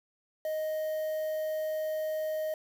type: tone with quantisation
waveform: triangle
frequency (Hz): 623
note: D#5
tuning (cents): +2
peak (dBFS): -28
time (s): 0.45-2.54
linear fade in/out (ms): 2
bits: 8
effects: none